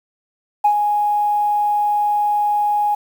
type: tone with ADSR envelope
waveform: sine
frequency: 830.6 Hz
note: G#5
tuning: in tune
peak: -8 dBFS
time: 0.64-2.95 s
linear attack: 10 ms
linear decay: 80 ms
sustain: -6 dB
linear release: 7 ms
effects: tanh soft clip ceiling -6 dBFS + 7-bit